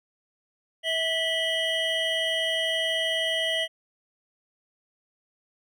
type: tone cluster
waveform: triangle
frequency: 648 / 1963 / 2945 / 3176 Hz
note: E5 / B6 / F#7 / G7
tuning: -30 / -11 / -9 / +22 cents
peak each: -28 dBFS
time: 0.83-3.68 s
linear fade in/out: 50 ms
effects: none